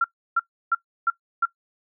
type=tone bursts; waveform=sine; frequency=1369 Hz; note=F6; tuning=35 cents flat; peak=-16 dBFS; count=5; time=0.01-1.455 s; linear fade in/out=5 ms; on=33 ms; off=320 ms; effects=noise-tail reverb RT60 0.1 s tail -19 dB re dry